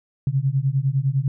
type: beating tone pair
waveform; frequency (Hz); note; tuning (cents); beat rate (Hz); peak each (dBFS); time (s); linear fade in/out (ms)
sine; 130.8 / 140.7; C3 / C#3; 0 / +26; 9.9; -21; 0.27-1.28; 2
effects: none